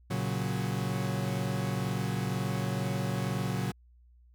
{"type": "chord", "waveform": "40% pulse", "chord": "F# major", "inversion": "first", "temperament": "equal", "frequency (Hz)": [116.54, 138.59, 185], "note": ["A#2", "C#3", "F#3"], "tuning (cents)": [0, 0, 0], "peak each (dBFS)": -33, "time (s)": [0.1, 3.72], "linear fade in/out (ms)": 10, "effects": ["added 60 Hz sine -56 dBFS peak until 4.34 s"]}